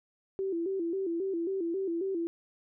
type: tone with vibrato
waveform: sine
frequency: 360 Hz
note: F#4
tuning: 47 cents flat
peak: -29 dBFS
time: 0.39-2.27 s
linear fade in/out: 0 ms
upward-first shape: square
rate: 3.7 Hz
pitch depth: 120 cents each way
effects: none